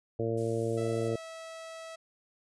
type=harmonic tone; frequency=114 Hz; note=A#2; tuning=38 cents flat; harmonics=1 / 2 / 3 / 4 / 5 / 6; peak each=-34 / -39 / -35 / -32 / -37 / -44 dBFS; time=0.19-1.16 s; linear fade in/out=5 ms
type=noise; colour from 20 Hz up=violet; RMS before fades=-46 dBFS; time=0.37-1.09 s; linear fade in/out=10 ms
type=tone with pitch glide; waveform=sawtooth; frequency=659.3 to 651.4 Hz; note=E5 to E5; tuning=0 to -21 cents; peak=-38 dBFS; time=0.77-1.96 s; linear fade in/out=10 ms; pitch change=-21 cents; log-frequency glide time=1.02-1.14 s
effects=resampled to 22050 Hz